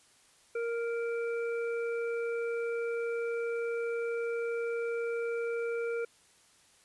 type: harmonic tone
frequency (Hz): 466.2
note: A#4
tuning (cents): 0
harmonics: 1 / 3 / 5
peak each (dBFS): -31 / -41 / -45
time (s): 0.55-6.05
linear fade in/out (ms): 5
effects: white hiss -63 dBFS RMS until 6.84 s + resampled to 24000 Hz